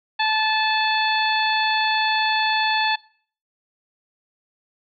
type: harmonic tone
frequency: 871 Hz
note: A5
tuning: 18 cents flat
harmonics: 1 / 2 / 3 / 4 / 5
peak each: -21 / -24 / -26 / -27 / -28 dBFS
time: 0.19-2.96 s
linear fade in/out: 10 ms
effects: noise-tail reverb RT60 0.5 s tail -22 dB re dry